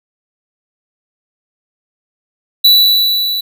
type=tone with level ramp; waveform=square; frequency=3951 Hz; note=B7; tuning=in tune; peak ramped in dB=-4 to -16 dBFS; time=2.64-3.41 s; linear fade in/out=10 ms; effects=none